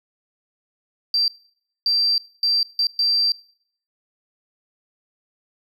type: tone bursts at uneven times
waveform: triangle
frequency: 4699 Hz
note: D8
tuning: in tune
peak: -13 dBFS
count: 5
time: 1.14-1.28 / 1.86-2.18 / 2.43-2.63 / 2.79-2.87 / 2.99-3.32 s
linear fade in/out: 2 ms
effects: noise-tail reverb RT60 0.6 s tail -25 dB re dry + tanh soft clip ceiling -14 dBFS